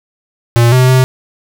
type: tone with pitch steps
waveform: square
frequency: 118.1 / 127.9 / 129.3 Hz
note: A#2 / C3 / C3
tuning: +23 / -39 / -20 cents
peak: -6 dBFS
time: 0.56-1.04 s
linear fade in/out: 0 ms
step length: 160 ms
effects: 7-bit